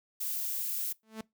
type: noise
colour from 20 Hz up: violet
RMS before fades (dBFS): -34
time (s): 0.2-0.93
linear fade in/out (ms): 10
type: tone with exponential growth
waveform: sawtooth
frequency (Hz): 220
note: A3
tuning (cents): 0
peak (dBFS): -31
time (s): 1.03-1.21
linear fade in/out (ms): 2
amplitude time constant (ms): 39
effects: noise-tail reverb RT60 0.2 s tail -23 dB re dry